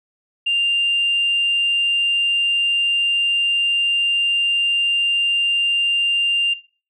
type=tone; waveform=sine; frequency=2793 Hz; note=F7; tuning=1 cent flat; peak=-15 dBFS; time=0.46-6.54 s; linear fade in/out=10 ms; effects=noise-tail reverb RT60 0.4 s tail -18 dB re dry + tanh soft clip ceiling -11 dBFS